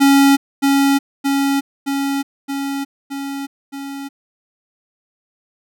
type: tone with echo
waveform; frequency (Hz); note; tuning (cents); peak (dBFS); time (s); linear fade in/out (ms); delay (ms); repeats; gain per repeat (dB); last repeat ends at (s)
square; 277.1; C#4; -1; -9; 0-0.37; 20; 620; 6; -3; 4.09
effects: none